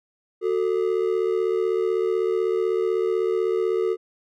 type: ring-modulated tone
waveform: triangle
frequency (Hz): 408.1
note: G#4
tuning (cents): -30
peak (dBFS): -15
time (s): 0.41-3.97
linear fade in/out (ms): 50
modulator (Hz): 38
effects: none